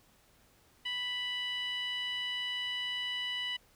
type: tone with band-pass filter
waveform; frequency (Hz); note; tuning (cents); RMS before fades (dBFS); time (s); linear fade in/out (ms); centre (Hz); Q
15% pulse; 987.8; B5; 0; -36; 0.85-3.57; 10; 2600; 9.8
effects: pink hiss -65 dBFS RMS until 3.75 s